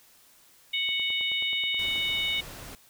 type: harmonic tone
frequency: 740 Hz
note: F#5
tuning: in tune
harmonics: 3 / 4 / 5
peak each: -30 / -30 / -30 dBFS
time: 0.73-2.41 s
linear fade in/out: 10 ms
type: click train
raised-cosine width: 1 ms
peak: -32 dBFS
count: 11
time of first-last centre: 0.89-1.958 s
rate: 9.36 Hz
type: noise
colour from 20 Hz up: pink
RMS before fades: -43 dBFS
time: 1.79-2.75 s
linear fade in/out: 0 ms
effects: white hiss -58 dBFS RMS until 2.89 s